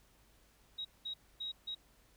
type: tone bursts at uneven times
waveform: sine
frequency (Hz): 3810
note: A#7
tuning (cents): +37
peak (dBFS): -38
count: 4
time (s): 0.78-0.85 / 1.05-1.14 / 1.4-1.52 / 1.67-1.75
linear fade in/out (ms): 10
effects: added 50 Hz sine -70 dBFS peak until 2.16 s + pink hiss -68 dBFS RMS until 2.16 s